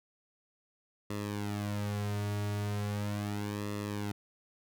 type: tone with flanger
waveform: sawtooth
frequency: 103.1 Hz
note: G#2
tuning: 12 cents flat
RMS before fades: -35 dBFS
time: 1.1-4.12 s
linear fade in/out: 5 ms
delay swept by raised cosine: 1.3 to 3.9 ms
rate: 0.38 Hz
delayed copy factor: -0.85
effects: none